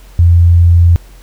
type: tone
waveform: sine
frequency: 85.8 Hz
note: F2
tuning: 30 cents flat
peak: -3 dBFS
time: 0.19-0.96 s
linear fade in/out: 0 ms
effects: added 45 Hz sine -34 dBFS peak until 1.22 s + pink hiss -44 dBFS RMS until 1.22 s